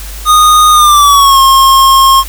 square tone with pitch glide, 1234 to 1074.3 Hz, D#6 to C6, -15 to +45 cents, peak -3 dBFS, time 0.25-2.24 s, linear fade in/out 50 ms, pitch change -240 cents, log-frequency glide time 0.72-1.4 s, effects added 50 Hz sine -22 dBFS peak until 2.28 s + white hiss -28 dBFS RMS until 2.28 s

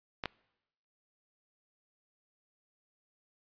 clicks, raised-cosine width 0.3 ms, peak -19 / -17 dBFS, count 2, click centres 0.238 / 0.257 s, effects noise-tail reverb RT60 0.9 s tail -24 dB re dry + resampled to 11025 Hz

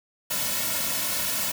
white noise with comb filter, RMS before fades -27 dBFS, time 0.3-1.52 s, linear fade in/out 10 ms, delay 2.5 ms, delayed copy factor -0.85, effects none

